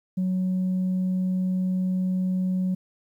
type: tone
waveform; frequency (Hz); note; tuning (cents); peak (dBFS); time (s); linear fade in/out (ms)
sine; 185; F#3; 0; -20; 0.17-2.75; 10
effects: tanh soft clip ceiling -20 dBFS + 10-bit